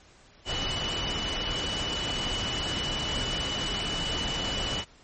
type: tone in noise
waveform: sine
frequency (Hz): 2960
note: F#7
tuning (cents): 0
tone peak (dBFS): -31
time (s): 0.45-4.85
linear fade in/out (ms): 50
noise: pink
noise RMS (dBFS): -32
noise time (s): 0.45-4.85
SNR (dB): -2
effects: pink hiss -56 dBFS RMS until 5.03 s + MP3 32 kbps